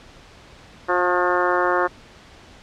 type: harmonic tone with a mistuned harmonic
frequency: 178.3 Hz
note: F3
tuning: 36 cents sharp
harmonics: 2 / 3 / 4 / 5 / 6 / 7 / 8 / 9 / 10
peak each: -23 / -24 / -26 / -27 / -24 / -27 / -26 / -31 / -30 dBFS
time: 0.88-1.88 s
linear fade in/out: 20 ms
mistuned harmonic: 6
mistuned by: +23 cents
effects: pink hiss -46 dBFS RMS until 2.62 s + low-pass 5000 Hz 12 dB/octave